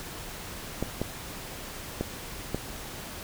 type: clicks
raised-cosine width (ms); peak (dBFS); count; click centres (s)
2; -14; 4; 0.826 / 1.016 / 2.01 / 2.546
effects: pink hiss -40 dBFS RMS until 3.23 s